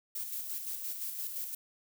violet noise with tremolo, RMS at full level -37 dBFS, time 0.15-1.55 s, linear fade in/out 5 ms, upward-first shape square, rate 5.8 Hz, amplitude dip 40%, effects none

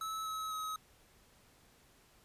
square tone with pitch steps, 1300 / 1286.6 / 1273.2 Hz, E6 / E6 / D#6, -24 / -42 / +39 cents, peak -38 dBFS, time 0.01-0.76 s, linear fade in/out 2 ms, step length 250 ms, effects pink hiss -65 dBFS RMS until 2.24 s + resampled to 32000 Hz

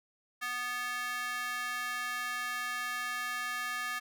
square tone with high-pass filter, 246.2 Hz, B3, 5 cents flat, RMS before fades -36 dBFS, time 0.41-4 s, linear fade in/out 20 ms, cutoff 1500 Hz, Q 3.3, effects none

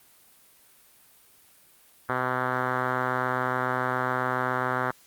5% pulse tone with low-pass filter, 127.2 Hz, C3, 48 cents flat, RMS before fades -27 dBFS, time 2.09-4.91 s, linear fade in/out 2 ms, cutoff 1500 Hz, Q 2.2, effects white hiss -57 dBFS RMS until 5.06 s + Opus 32 kbps

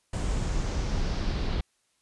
brown noise with low-pass filter sweep, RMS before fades -28 dBFS, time 0.13-1.61 s, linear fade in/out 5 ms, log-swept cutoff 8400 to 4100 Hz, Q 2.5, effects white hiss -71 dBFS RMS until 2.01 s + resampled to 24000 Hz

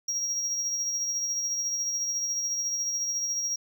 triangle tone with tremolo, 5640 Hz, F8, 16 cents sharp, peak -24 dBFS, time 0.08-3.56 s, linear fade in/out 5 ms, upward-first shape triangle, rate 14 Hz, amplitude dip 40%, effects none

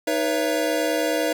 square tone cluster, 312.7 / 489.4 / 559 / 667 Hz, D#4 / B4 / C#5 / E5, +9 / -16 / +14 / +20 cents, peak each -27 dBFS, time 0.07-1.33 s, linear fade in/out 5 ms, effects 9-bit

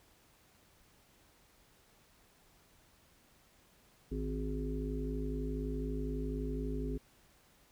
harmonic tone with a mistuned harmonic, 52 Hz, G#1, 3 cents sharp, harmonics 1 / 3 / 5 / 7 / 8, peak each -37 / -43 / -40 / -46 / -43 dBFS, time 4.11-6.98 s, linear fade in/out 10 ms, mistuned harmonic 1, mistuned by +87 cents, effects pink hiss -66 dBFS RMS until 7.71 s

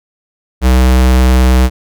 square tone, 63.6 Hz, C2, 48 cents flat, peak -6 dBFS, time 0.61-1.7 s, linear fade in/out 50 ms, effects none

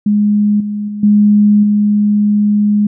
sine tone with level steps, 207.7 Hz, G#3, in tune, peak -8 / -16 / -19 / -5 / -8 dBFS, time 0.06-2.87 s, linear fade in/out 5 ms, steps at 0.6 / 0.88 / 1.03 / 1.63 s, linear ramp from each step 5 ms, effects none

